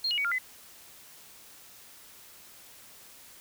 sine tone with pitch steps, 4220 / 2888 / 2252 / 1397 / 2022 Hz, C8 / F#7 / C#7 / F6 / B6, +14 / -43 / +27 / 0 / +40 cents, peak -26 dBFS, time 0.04-0.385 s, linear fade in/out 5 ms, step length 69 ms, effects white hiss -52 dBFS RMS until 3.4 s

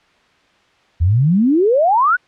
sine exponential sweep, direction up, 77.78 to 1531 Hz, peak -10 dBFS, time 1-2.17 s, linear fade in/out 20 ms, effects white hiss -54 dBFS RMS until 2.27 s + low-pass 3000 Hz 12 dB/octave

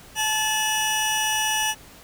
20% pulse tone pair together, 867 / 2916 Hz, A5 / F#7, -26 / -26 cents, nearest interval octave + major sixth, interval 2100 cents, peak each -19 dBFS, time 0.15-1.75 s, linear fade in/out 50 ms, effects pink hiss -47 dBFS RMS until 2.03 s

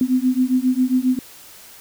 sine beating tone pair, 251.5 / 258.9 Hz, B3 / C4, +32 / -18 cents, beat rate 7.4 Hz, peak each -18 dBFS, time 0.01-1.19 s, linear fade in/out 2 ms, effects white hiss -43 dBFS RMS until 1.8 s

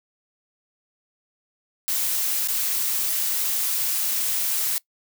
blue noise with dropouts, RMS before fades -24 dBFS, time 1.88-4.78 s, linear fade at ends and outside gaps 0 ms, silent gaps 2.474-2.485 s, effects noise-tail reverb RT60 0.1 s tail -21 dB re dry

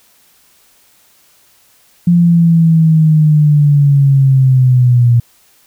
sine linear sweep, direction down, 174.61 to 118.1 Hz, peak -5 dBFS, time 2.07-5.2 s, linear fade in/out 5 ms, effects white hiss -50 dBFS RMS until 5.66 s

